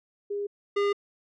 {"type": "tone pair in turn", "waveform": ["sine", "square"], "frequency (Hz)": [406.8, 405.1], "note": ["G#4", "G#4"], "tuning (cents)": [-36, -43], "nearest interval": "unison", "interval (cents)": 7, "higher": "first", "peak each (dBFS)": [-28, -23], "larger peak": "second", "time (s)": [[0.3, 0.47], [0.76, 0.93]], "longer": "neither", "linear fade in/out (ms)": 10, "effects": ["low-pass 3000 Hz 12 dB/octave"]}